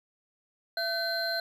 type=tone cluster; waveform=triangle; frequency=671 / 1524 / 4145 Hz; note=E5 / G6 / C8; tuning=+31 / -49 / -17 cents; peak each=-31 dBFS; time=0.77-1.4 s; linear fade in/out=2 ms; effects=none